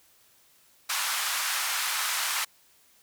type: band-pass noise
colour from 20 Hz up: pink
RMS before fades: -29 dBFS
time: 0.89-2.45 s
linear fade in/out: 10 ms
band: 1000 to 15000 Hz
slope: 24 dB/octave
effects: white hiss -61 dBFS RMS until 3.02 s